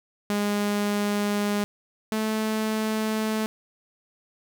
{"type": "tone pair in turn", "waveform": "sawtooth", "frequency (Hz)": [205.6, 217.8], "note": ["G#3", "A3"], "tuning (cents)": [-17, -17], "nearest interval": "minor second", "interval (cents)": 100, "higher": "second", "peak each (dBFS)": [-19, -20], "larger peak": "first", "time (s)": [[0.3, 1.64], [2.12, 3.46]], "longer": "neither", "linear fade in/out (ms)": 0, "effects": []}